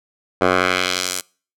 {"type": "tone with band-pass filter sweep", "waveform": "10% pulse", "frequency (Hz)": 91.5, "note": "F#2", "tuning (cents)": -19, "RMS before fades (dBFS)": -19, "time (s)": [0.41, 1.21], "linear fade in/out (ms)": 5, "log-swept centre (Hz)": [820, 9400], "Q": 1, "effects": ["noise-tail reverb RT60 0.4 s tail -25 dB re dry"]}